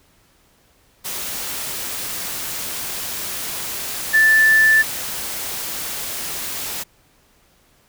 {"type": "tone in noise", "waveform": "sine", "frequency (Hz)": 1760, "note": "A6", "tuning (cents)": 0, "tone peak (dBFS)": -10, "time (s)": [4.13, 4.83], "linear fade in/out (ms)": 20, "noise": "white", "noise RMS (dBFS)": -27, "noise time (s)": [1.04, 6.84], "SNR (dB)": 14, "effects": ["pink hiss -57 dBFS RMS until 7.88 s"]}